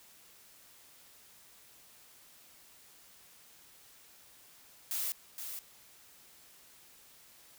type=noise with echo; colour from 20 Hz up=blue; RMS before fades=-35 dBFS; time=4.91-5.12 s; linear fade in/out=0 ms; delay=470 ms; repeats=1; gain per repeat=-7 dB; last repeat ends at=5.59 s; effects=white hiss -59 dBFS RMS until 7.58 s